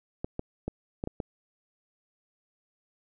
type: clicks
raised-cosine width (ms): 2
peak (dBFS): -18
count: 6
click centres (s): 0.245 / 0.394 / 0.68 / 1.039 / 1.074 / 1.202
effects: none